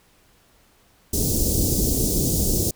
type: band-stop noise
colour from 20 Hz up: pink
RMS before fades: -21 dBFS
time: 1.13-2.71 s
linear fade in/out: 5 ms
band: 450 to 5500 Hz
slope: 24 dB/octave
effects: pink hiss -58 dBFS RMS until 2.75 s